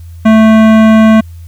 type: tone with hard clipping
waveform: sine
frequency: 220 Hz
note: A3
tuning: in tune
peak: -4 dBFS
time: 0.25-1.21 s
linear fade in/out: 10 ms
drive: 17 dB
effects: added 84 Hz sine -26 dBFS peak until 1.47 s + white hiss -49 dBFS RMS until 1.47 s